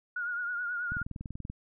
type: tone with vibrato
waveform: sine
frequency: 1437 Hz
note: F6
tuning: 49 cents sharp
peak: -31 dBFS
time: 0.16-1.03 s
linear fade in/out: 5 ms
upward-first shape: triangle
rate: 9.3 Hz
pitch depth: 59 cents each way
type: click train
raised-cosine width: 5 ms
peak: -26 dBFS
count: 13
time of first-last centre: 0.92-1.5 s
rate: 20.7 Hz
effects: none